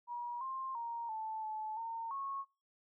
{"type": "tone with pitch steps", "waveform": "sine", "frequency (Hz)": [959, 1057, 934, 877, 866, 913, 1097], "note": ["A#5", "C6", "A#5", "A5", "A5", "A#5", "C#6"], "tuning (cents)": [49, 17, 3, -6, -28, -36, -18], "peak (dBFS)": -38, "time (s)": [0.07, 2.45], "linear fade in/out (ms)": 50, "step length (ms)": 340, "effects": ["noise-tail reverb RT60 0.3 s tail -24 dB re dry"]}